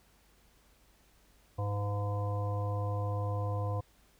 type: harmonic tone with a mistuned harmonic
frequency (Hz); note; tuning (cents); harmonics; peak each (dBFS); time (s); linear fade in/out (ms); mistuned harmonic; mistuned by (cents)
101.9; G#2; -32; 1 / 3 / 5 / 7 / 9 / 10; -31 / -47 / -40 / -43 / -51 / -43; 1.58-3.81; 10; 3; +47
effects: added 50 Hz sine -66 dBFS peak until 4.19 s + pink hiss -66 dBFS RMS until 4.19 s